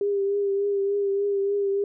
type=tone with vibrato; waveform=sine; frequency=400 Hz; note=G4; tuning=35 cents sharp; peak=-21 dBFS; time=0.01-1.84 s; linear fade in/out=2 ms; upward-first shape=triangle; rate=3.4 Hz; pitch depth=34 cents each way; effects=none